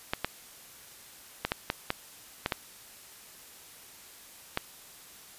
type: clicks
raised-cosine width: 0.3 ms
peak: -11 dBFS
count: 9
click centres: 0.135 / 0.246 / 1.45 / 1.519 / 1.701 / 1.904 / 2.461 / 2.522 / 4.574 s
effects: white hiss -51 dBFS RMS until 5.38 s + resampled to 32000 Hz